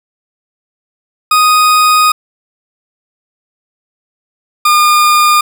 40% pulse tone pair in turn, 1245 / 1212.4 Hz, D#6 / D#6, +1 / -45 cents, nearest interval unison, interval 46 cents, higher first, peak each -5 dBFS, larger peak neither, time 1.31-2.12 / 4.65-5.41 s, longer first, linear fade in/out 5 ms, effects none

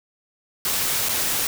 white noise with dropouts, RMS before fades -23 dBFS, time 0.65-1.47 s, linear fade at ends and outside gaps 1 ms, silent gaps 1.087-1.092 s, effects none

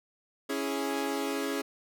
sawtooth chord, C# minor, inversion none, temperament equal, 277.2 / 329.6 / 415.3 Hz, C#4 / E4 / G#4, 0 / 0 / 0 cents, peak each -29 / -33 / -30 dBFS, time 0.49-1.62 s, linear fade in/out 10 ms, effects none

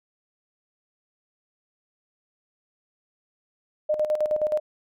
sine tone with tremolo, 609 Hz, D#5, 37 cents flat, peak -19 dBFS, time 3.89-4.6 s, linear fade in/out 10 ms, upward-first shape square, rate 9.5 Hz, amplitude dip 65%, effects none

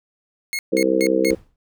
sawtooth tone bursts, 2162 Hz, C#7, 44 cents flat, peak -19 dBFS, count 4, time 0.53-1.306 s, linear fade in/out 0 ms, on 59 ms, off 180 ms
harmonic tone, 65.41 Hz, C2, in tune, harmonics 3 / 4 / 5 / 6 / 7 / 8, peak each -27 / -28 / -20 / -26 / -20 / -22 dBFS, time 0.72-1.35 s, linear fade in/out 10 ms
brown noise with exponential decay, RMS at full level -30 dBFS, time 1.3-1.56 s, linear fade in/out 1 ms, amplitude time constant 55 ms
effects none

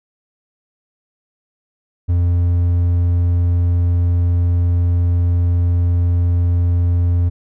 triangle tone, 87.2 Hz, F2, 2 cents flat, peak -10 dBFS, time 2.08-7.3 s, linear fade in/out 20 ms, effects none

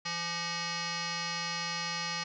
sine tone with frequency modulation, 1536 Hz, G6, 36 cents flat, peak -32 dBFS, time 0.05-2.24 s, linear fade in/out 10 ms, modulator 684 Hz, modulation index 6, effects none

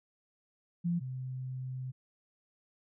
sine tone pair in turn, 172.4 / 129.15 Hz, F3 / C3, -22 / -22 cents, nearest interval perfect fourth, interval 500 cents, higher first, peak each -28 / -36 dBFS, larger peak first, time 0.84-1 / 1-1.92 s, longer second, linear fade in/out 20 ms, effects none

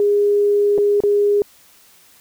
sine tone with dropouts, 409.6 Hz, G#4, 24 cents flat, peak -12 dBFS, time 0-1.42 s, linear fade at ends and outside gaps 1 ms, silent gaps 0.779-0.784 / 1.004-1.036 s, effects white hiss -50 dBFS RMS until 2.2 s

